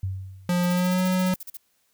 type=tone with exponential decay; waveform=sine; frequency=95 Hz; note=F#2; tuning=46 cents sharp; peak=-23 dBFS; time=0.03-0.77 s; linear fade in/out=5 ms; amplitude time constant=160 ms
type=tone with pitch glide; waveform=square; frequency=177.2 to 184.41 Hz; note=F3 to F#3; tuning=+25 to -6 cents; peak=-21 dBFS; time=0.49-1.34 s; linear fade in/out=2 ms; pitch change=+69 cents; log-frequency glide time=0.67-1.02 s
type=noise bursts; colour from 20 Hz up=violet; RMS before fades=-37 dBFS; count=14; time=0.63-1.571 s; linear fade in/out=5 ms; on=31 ms; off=39 ms
effects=white hiss -68 dBFS RMS until 1.93 s